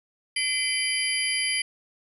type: tone cluster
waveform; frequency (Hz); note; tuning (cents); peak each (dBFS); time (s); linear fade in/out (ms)
sine; 2038 / 2339 / 3065 / 4799 / 10700; C7 / D7 / G7 / D8 / E9; -46 / -8 / -40 / +37 / +25; -30; 0.36-1.62; 5
effects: none